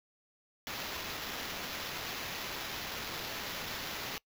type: noise with sample-and-hold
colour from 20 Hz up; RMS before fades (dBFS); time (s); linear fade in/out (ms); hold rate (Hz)
white; -40; 0.67-4.18; 0; 8820
effects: noise-tail reverb RT60 0.1 s tail -23 dB re dry